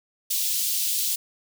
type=high-pass noise; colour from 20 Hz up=white; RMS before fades=-25 dBFS; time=0.3-1.16 s; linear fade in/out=10 ms; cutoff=3200 Hz; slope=24 dB/octave; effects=none